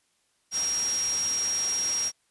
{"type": "tone in noise", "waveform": "sine", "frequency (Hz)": 5620, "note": "F8", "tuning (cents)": 10, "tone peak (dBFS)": -25, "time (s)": [0.51, 2.12], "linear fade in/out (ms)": 50, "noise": "white", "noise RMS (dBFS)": -34, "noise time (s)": [0.51, 2.12], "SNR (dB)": 6, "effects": ["white hiss -70 dBFS RMS until 2.3 s", "resampled to 24000 Hz"]}